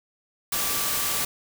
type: tone in noise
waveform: sine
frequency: 1164 Hz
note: D6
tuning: 16 cents flat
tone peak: -37 dBFS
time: 0.52-1.25 s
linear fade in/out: 5 ms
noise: white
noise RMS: -26 dBFS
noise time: 0.52-1.25 s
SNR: -14 dB
effects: none